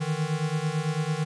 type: beating tone pair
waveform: square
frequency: 150.7 / 159.7 Hz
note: D3 / D#3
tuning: +45 / +45 cents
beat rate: 9 Hz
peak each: -29 dBFS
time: 0-1.25 s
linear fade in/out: 20 ms
effects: resampled to 22050 Hz